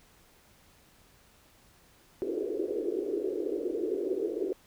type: band-pass noise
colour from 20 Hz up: white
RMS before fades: -32 dBFS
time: 2.22-4.53 s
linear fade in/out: 0 ms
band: 330 to 450 Hz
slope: 48 dB/octave
effects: pink hiss -61 dBFS RMS until 4.66 s